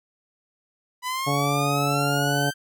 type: linear sweep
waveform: sawtooth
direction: up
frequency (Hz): 987.8 to 1568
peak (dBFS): -22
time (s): 1.02-2.54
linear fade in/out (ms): 50
type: harmonic tone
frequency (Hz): 142.5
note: C#3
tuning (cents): +48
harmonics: 1 / 2 / 3 / 4 / 5 / 6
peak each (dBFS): -25 / -29 / -31 / -31 / -28 / -34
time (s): 1.26-2.51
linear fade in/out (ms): 20
effects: none